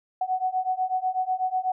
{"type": "beating tone pair", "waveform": "sine", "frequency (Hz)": [740, 748.1], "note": ["F#5", "F#5"], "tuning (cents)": [0, 19], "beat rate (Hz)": 8.1, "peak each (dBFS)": [-27, -26], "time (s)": [0.21, 1.72], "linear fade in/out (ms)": 5, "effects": []}